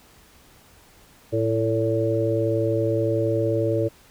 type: harmonic tone with a mistuned harmonic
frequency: 111.3 Hz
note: A2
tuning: 20 cents sharp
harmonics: 1 / 3 / 4 / 5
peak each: -25 / -25 / -25 / -25 dBFS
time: 1.32-3.89 s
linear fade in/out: 20 ms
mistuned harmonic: 5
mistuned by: +32 cents
effects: pink hiss -53 dBFS RMS until 4.1 s